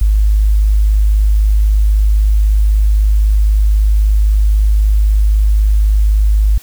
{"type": "tone", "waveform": "sine", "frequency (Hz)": 51.91, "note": "G#1", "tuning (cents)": 0, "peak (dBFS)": -7, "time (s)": [0.01, 6.58], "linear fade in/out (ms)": 5, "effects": ["white hiss -40 dBFS RMS until 6.62 s"]}